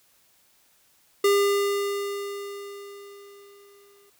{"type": "tone with exponential decay", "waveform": "square", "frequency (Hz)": 402.4, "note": "G4", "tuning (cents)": 45, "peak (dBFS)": -17, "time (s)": [1.24, 4.1], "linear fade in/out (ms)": 5, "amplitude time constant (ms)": 620, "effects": ["white hiss -62 dBFS RMS until 4.19 s"]}